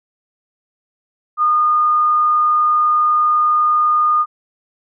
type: tone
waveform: sine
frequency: 1222 Hz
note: D#6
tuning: 32 cents flat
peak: -11 dBFS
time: 1.37-4.26 s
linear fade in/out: 50 ms
effects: none